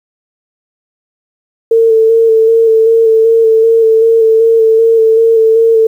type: tone with vibrato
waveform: sine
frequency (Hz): 450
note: A4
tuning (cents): +39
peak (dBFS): -4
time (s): 1.71-5.87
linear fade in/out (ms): 5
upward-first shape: square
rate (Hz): 2.6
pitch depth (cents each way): 19
effects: 7-bit